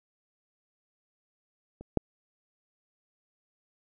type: clicks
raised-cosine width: 2 ms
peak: -30 / -10 dBFS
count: 2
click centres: 1.81 / 1.973 s
effects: none